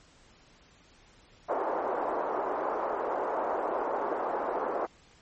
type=band-pass noise; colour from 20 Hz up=pink; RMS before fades=-31 dBFS; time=1.48-4.87 s; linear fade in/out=20 ms; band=400 to 1100 Hz; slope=24 dB/octave; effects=pink hiss -59 dBFS RMS until 5.21 s + MP3 32 kbps